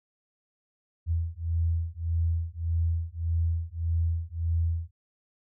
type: beating tone pair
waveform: sine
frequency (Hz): 82.41 / 84.11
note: E2 / E2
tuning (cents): 0 / +35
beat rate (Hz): 1.7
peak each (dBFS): -28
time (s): 1.06-4.91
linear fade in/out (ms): 50
effects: none